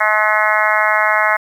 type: harmonic tone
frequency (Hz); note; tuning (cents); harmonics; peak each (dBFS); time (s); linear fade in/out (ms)
213.6; G#3; +49; 3 / 4 / 5 / 6 / 7 / 8 / 9 / 10; -20 / -20 / -20 / -20 / -20 / -20 / -20 / -20; 0-1.37; 10
effects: 7-bit